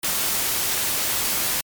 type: noise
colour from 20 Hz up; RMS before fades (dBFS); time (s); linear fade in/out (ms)
white; -23; 0.03-1.61; 5
effects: MP3 96 kbps